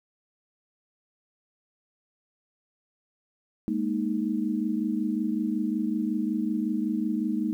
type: chord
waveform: sine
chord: Ab suspended second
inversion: none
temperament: equal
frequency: 207.7 / 233.1 / 311.1 Hz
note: Ab3 / Bb3 / Eb4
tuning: 0 / 0 / 0 cents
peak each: -29 dBFS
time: 3.68-7.53 s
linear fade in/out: 0 ms
effects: 10-bit